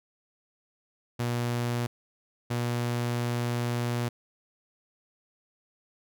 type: tone bursts at uneven times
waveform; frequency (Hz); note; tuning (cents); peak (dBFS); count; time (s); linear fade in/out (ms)
sawtooth; 120; B2; -49; -23; 2; 1.19-1.87 / 2.5-4.09; 10
effects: none